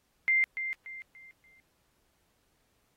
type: tone with echo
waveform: sine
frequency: 2093 Hz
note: C7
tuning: in tune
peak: -22 dBFS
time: 0.28-0.44 s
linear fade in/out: 0 ms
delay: 290 ms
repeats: 4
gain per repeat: -9 dB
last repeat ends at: 1.6 s
effects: pink hiss -73 dBFS RMS until 2.96 s + AAC 48 kbps